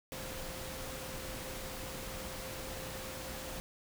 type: tone in noise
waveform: sine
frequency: 523.3 Hz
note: C5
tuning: in tune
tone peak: -48 dBFS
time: 0.12-3.6 s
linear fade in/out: 0 ms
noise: pink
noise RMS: -43 dBFS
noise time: 0.12-3.6 s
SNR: -8 dB
effects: none